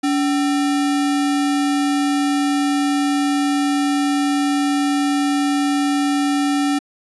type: tone with sample-and-hold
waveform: sine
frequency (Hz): 285.2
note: C#4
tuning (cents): +49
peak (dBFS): -15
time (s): 0.03-6.79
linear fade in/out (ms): 10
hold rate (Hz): 1050
effects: resampled to 24000 Hz